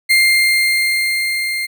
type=tone with level ramp; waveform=35% pulse; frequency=2107 Hz; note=C7; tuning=12 cents sharp; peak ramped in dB=-7 to -17 dBFS; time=0.09-1.67 s; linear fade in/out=20 ms; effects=none